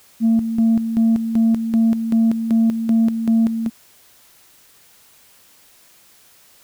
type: tone with tremolo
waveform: sine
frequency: 226.3 Hz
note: A3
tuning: 49 cents sharp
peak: -10 dBFS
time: 0.2-3.7 s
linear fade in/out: 50 ms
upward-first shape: square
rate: 2.6 Hz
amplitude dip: 65%
effects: tanh soft clip ceiling -9 dBFS + white hiss -51 dBFS RMS until 6.63 s